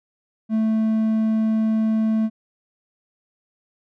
triangle tone, 220 Hz, A3, in tune, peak -15 dBFS, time 0.49-2.3 s, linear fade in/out 50 ms, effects none

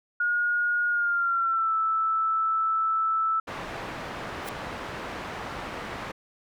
sine tone with pitch glide, 1436 to 1316.8 Hz, F6 to E6, +48 to -2 cents, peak -22 dBFS, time 0.2-3.4 s, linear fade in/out 5 ms, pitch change -150 cents, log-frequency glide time 0.89-1.74 s
white low-pass noise, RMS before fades -36 dBFS, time 3.47-6.12 s, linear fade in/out 10 ms, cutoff 1500 Hz, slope 12 dB/octave
white noise with exponential growth, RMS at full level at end -35 dBFS, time 4.41-4.49 s, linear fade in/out 1 ms, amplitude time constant 17 ms
effects none

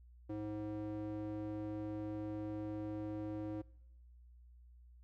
square tone with band-pass filter, 105.8 Hz, G#2, 33 cents sharp, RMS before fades -42 dBFS, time 0.29-3.62 s, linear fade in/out 10 ms, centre 370 Hz, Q 2.2, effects noise-tail reverb RT60 0.9 s tail -24 dB re dry + added 60 Hz sine -57 dBFS peak until 5.03 s

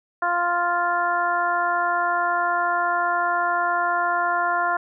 harmonic tone, 349.2 Hz, F4, in tune, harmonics 1 / 2 / 3 / 4 / 5, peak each -35 / -24 / -24 / -24 / -31 dBFS, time 0.22-4.77 s, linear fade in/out 5 ms, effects none

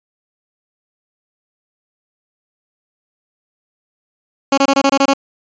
15% pulse tone bursts, 275 Hz, C#4, 14 cents flat, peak -3 dBFS, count 8, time 4.52-5.136 s, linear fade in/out 5 ms, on 56 ms, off 24 ms, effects resampled to 16000 Hz

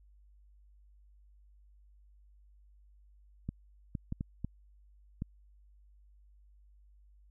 clicks, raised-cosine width 5 ms, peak -23 dBFS, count 6, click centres 3.49 / 3.952 / 4.124 / 4.209 / 4.446 / 5.221 s, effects added 50 Hz sine -58 dBFS peak until 7.3 s

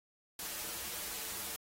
white noise with comb filter, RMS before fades -41 dBFS, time 0.39-1.56 s, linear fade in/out 2 ms, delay 7.6 ms, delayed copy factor -0.8, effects AAC 48 kbps

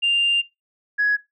sine tone pair in turn, 2794 / 1673.8 Hz, F7 / G#6, 0 / +13 cents, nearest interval major sixth, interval 887 cents, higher first, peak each -15 dBFS, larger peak neither, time 0.02-0.42 / 0.98-1.17 s, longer first, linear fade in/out 20 ms, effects noise-tail reverb RT60 0.2 s tail -20 dB re dry + tanh soft clip ceiling -12 dBFS

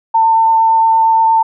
sine tone with vibrato, 898 Hz, A5, 35 cents sharp, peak -7 dBFS, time 0.14-1.43 s, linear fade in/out 10 ms, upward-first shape triangle, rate 8.7 Hz, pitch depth 12 cents each way, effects none

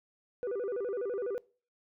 sine tone with vibrato, 440 Hz, A4, in tune, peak -29 dBFS, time 0.43-1.38 s, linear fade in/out 0 ms, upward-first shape square, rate 12 Hz, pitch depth 190 cents each way, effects noise-tail reverb RT60 0.4 s tail -25 dB re dry + tanh soft clip ceiling -31 dBFS

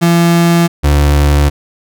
35% pulse tone pair in turn, 169.9 / 72.41 Hz, F3 / D2, -47 / -24 cents, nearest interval octave + minor third, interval 1477 cents, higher first, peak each -5 dBFS, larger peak neither, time 0.01-0.68 / 0.83-1.5 s, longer neither, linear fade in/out 20 ms, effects none

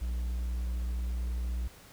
triangle tone, 60 Hz, B1, 49 cents flat, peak -28 dBFS, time 0.01-1.68 s, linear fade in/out 10 ms, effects pink hiss -54 dBFS RMS until 1.92 s

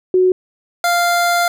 sine / 25% pulse tone pair in turn, 368.9 / 696.4 Hz, F#4 / F5, -5 / -5 cents, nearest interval major seventh, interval 1100 cents, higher second, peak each -9 / -9 dBFS, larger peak neither, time 0.14-0.32 / 0.84-1.48 s, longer second, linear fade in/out 2 ms, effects none

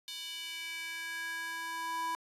square tone with high-pass filter sweep, 329.9 Hz, E4, 1 cent sharp, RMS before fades -39 dBFS, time 0.08-2.15 s, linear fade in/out 0 ms, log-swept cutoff 3500 to 930 Hz, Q 3.1, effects resampled to 32000 Hz + 11-bit

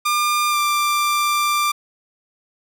sawtooth tone with pitch glide, 1200 to 1183.5 Hz, D6 to D6, +37 to +13 cents, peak -13 dBFS, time 0.05-1.72 s, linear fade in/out 10 ms, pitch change -24 cents, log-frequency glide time 0.5-0.57 s, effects none

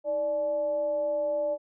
sine tone with frequency modulation, 587.3 Hz, D5, in tune, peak -25 dBFS, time 0.04-1.58 s, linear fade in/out 50 ms, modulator 271 Hz, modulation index 0.29, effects none

